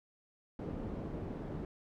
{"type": "low-pass noise", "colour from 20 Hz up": "white", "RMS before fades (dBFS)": -41, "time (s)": [0.59, 1.65], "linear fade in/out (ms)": 2, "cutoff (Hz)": 330, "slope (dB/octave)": 12, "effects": []}